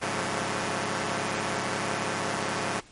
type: tone cluster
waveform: 5% pulse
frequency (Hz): 105.1 / 138.2 / 173.4 / 187.9 / 222.2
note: G#2 / C#3 / F3 / F#3 / A3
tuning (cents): +21 / -5 / -12 / +27 / +17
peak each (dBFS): -23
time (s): 0.01-2.81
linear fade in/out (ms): 20
effects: pink hiss -53 dBFS RMS until 2.91 s + MP3 48 kbps